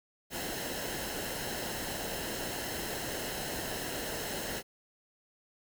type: noise with comb filter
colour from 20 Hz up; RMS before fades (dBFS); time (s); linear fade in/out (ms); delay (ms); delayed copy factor
pink; -37; 0.3-4.63; 50; 0.85; -0.6
effects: none